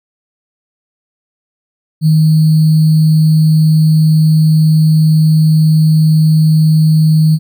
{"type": "tone with sample-and-hold", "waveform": "sine", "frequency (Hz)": 157, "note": "D#3", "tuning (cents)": 16, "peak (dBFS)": -5, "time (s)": [2.01, 7.39], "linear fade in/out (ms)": 50, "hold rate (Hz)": 4410, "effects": []}